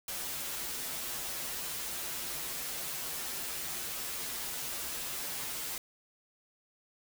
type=noise with comb filter; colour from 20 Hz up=white; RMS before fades=-38 dBFS; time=0.08-5.78 s; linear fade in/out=2 ms; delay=9.7 ms; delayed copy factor=-0.95; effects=none

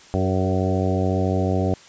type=harmonic tone with a mistuned harmonic; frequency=94 Hz; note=F#2; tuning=28 cents sharp; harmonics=1 / 2 / 3 / 4 / 5 / 6 / 7 / 8; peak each=-22 / -25 / -27 / -28 / -29 / -30 / -30 / -31 dBFS; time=0.14-1.74 s; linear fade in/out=0 ms; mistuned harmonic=5; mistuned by=-16 cents; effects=white hiss -47 dBFS RMS until 1.88 s + resampled to 16000 Hz

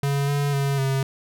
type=tone with pitch steps; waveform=square; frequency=140.5 / 142.9 / 139.3 / 135 Hz; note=C#3 / D3 / C#3 / C#3; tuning=+24 / -47 / +9 / -45 cents; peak=-21 dBFS; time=0.03-1.03 s; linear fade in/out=2 ms; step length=250 ms; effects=none

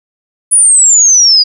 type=exponential sweep; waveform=sine; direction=down; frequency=9956 to 4823 Hz; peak=-3 dBFS; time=0.51-1.44 s; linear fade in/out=20 ms; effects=none

